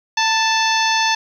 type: harmonic tone with a mistuned harmonic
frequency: 880 Hz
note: A5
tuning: in tune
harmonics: 1 / 2 / 3 / 4 / 5 / 6 / 7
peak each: -18 / -21 / -23 / -24 / -25 / -26 / -26 dBFS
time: 0.17-1.15 s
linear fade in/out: 5 ms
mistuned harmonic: 1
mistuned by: +29 cents
effects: 8-bit